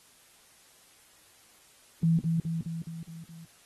sine tone with echo, 164.81 Hz, E3, in tune, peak -20 dBFS, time 2.03-2.19 s, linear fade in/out 2 ms, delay 210 ms, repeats 6, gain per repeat -4 dB, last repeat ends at 3.45 s, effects white hiss -59 dBFS RMS until 3.65 s + AAC 32 kbps

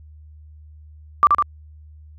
sine tone with echo, 1174.7 Hz, D6, in tune, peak -8 dBFS, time 1.23-1.27 s, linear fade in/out 0 ms, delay 77 ms, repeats 2, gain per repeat -3 dB, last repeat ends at 1.424 s, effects added 76 Hz sine -41 dBFS peak until 2.18 s

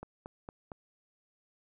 click train, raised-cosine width 1 ms, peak -28 dBFS, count 4, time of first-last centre 0.03-0.718 s, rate 4.36 Hz, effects none

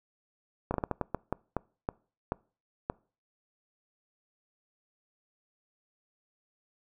slowing click train, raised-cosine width 1 ms, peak -15 dBFS, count 12, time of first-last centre 0.71-2.899 s, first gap 31 ms, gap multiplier 1.34, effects noise-tail reverb RT60 0.4 s tail -25 dB re dry

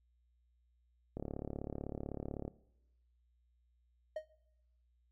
click train, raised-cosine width 2 ms, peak -27 dBFS, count 48, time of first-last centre 1.17-2.479 s, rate 35.9 Hz
triangle tone with exponential decay, 622.3 Hz, D#5, in tune, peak -32 dBFS, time 4.16-4.28 s, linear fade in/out 5 ms, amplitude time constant 25 ms
effects noise-tail reverb RT60 0.9 s tail -21 dB re dry + added 60 Hz sine -70 dBFS peak until 5.11 s

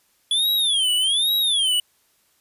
square tone with vibrato, 3371 Hz, G#7, 25 cents sharp, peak -18 dBFS, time 0.31-1.8 s, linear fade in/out 2 ms, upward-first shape sine, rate 1.2 Hz, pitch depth 230 cents each way, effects white hiss -63 dBFS RMS until 2.4 s + resampled to 32000 Hz

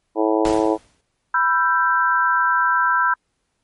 harmonic tone, 108.7 Hz, A2, 21 cents flat, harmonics 3 / 4 / 5 / 6 / 7 / 8 / 9, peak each -19 / -21 / -23 / -25 / -26 / -27 / -28 dBFS, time 0.15-0.78 s, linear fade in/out 50 ms
pink noise with exponential decay, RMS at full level -26 dBFS, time 0.45-1.01 s, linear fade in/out 1 ms, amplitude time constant 120 ms
sine chord, E minor, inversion second, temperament equal with one note detuned, 987.8 / 1340 / 1568 Hz, B5 / E6 / G6, 0 / +28 / 0 cents, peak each -19 dBFS, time 1.34-3.14 s, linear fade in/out 5 ms
effects pink hiss -71 dBFS RMS until 3.63 s + MP3 48 kbps

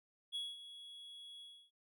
triangle tone with ADSR envelope, 3350 Hz, G#7, 14 cents sharp, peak -36 dBFS, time 0.32-1.71 s, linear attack 33 ms, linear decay 210 ms, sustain -13 dB, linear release 300 ms, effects none

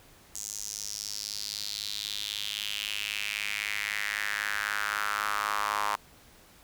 sawtooth tone with high-pass filter sweep, 103.83 Hz, G#2, in tune, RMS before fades -33 dBFS, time 0.35-5.96 s, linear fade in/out 0 ms, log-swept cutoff 6800 to 1000 Hz, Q 3.8, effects pink hiss -56 dBFS RMS until 6.63 s

